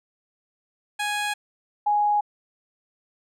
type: tone pair in turn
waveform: 15% pulse / sine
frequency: 830.6 / 830.6 Hz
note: G#5 / G#5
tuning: 0 / 0 cents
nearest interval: unison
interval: 0 cents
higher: neither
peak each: -18 dBFS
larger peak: neither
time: 0.99-1.34 / 1.86-2.21 s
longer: neither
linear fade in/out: 10 ms
effects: low-pass 11000 Hz 12 dB/octave